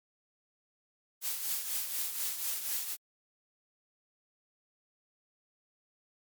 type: noise with tremolo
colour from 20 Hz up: blue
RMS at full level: -32 dBFS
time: 1.21-2.97 s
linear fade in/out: 50 ms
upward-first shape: triangle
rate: 4.1 Hz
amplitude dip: 60%
effects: MP3 96 kbps

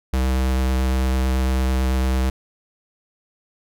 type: tone with vibrato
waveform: square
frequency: 64.8 Hz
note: C2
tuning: 16 cents flat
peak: -18 dBFS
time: 0.13-2.3 s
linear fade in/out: 5 ms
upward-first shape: sine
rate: 9 Hz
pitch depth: 11 cents each way
effects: none

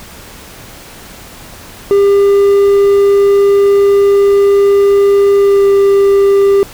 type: tone with pitch glide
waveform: triangle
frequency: 400 to 396.8 Hz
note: G4 to G4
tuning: +35 to +21 cents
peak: -3 dBFS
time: 1.91-6.63 s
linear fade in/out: 0 ms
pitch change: -14 cents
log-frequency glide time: 5.37-5.68 s
effects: pink hiss -33 dBFS RMS until 6.73 s

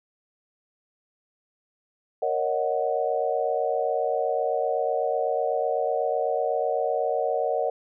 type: chord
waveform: sine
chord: D# minor seventh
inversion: second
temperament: equal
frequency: 466.2 / 554.4 / 622.3 / 740 Hz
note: A#4 / C#5 / D#5 / F#5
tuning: 0 / 0 / 0 / 0 cents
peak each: -28 dBFS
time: 2.22-7.7 s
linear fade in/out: 5 ms
effects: none

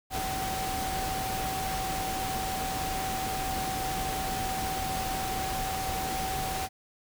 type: tone in noise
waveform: sine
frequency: 762 Hz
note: G5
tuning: 49 cents flat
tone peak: -32 dBFS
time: 0.1-6.69 s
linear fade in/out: 50 ms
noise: pink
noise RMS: -34 dBFS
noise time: 0.1-6.69 s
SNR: -1 dB
effects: none

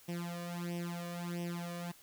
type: tone with flanger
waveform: sawtooth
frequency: 173 Hz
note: F3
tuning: 16 cents flat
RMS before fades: -40 dBFS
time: 0.08-1.92 s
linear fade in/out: 10 ms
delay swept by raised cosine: 0.35 to 1.75 ms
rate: 1.5 Hz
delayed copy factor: +0.95
effects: white hiss -60 dBFS RMS until 2.02 s

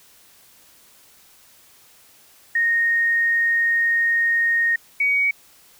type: tone pair in turn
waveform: sine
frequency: 1856 / 2251 Hz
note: A#6 / C#7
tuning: -8 / +26 cents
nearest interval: minor third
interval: 334 cents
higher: second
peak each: -16 dBFS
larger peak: neither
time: 2.55-4.76 / 5-5.31 s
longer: first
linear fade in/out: 5 ms
effects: white hiss -52 dBFS RMS until 5.79 s

